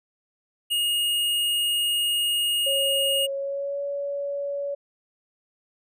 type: tone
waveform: square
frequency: 2860 Hz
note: F7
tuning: 41 cents sharp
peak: -22 dBFS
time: 0.7-3.27 s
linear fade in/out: 20 ms
type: tone with pitch glide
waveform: sine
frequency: 550 to 565.5 Hz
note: C#5 to C#5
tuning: -14 to +34 cents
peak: -26 dBFS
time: 2.66-4.75 s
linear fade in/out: 10 ms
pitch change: +48 cents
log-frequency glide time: 3.31-3.81 s
effects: none